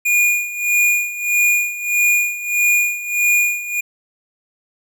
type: tone with tremolo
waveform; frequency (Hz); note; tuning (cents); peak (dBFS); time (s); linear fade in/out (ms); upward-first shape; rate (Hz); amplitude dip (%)
square; 2435; D#7; -38; -12; 0.05-3.81; 10; sine; 1.6; 80
effects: none